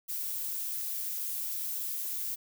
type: noise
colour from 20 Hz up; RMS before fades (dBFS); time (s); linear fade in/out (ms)
violet; -35; 0.08-2.36; 20
effects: none